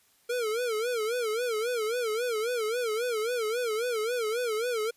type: tone with vibrato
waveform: square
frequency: 461.1 Hz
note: A#4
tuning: 19 cents flat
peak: -28 dBFS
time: 0.29-4.91 s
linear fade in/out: 10 ms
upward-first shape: sine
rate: 3.7 Hz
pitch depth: 140 cents each way
effects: white hiss -65 dBFS RMS until 4.96 s + resampled to 32000 Hz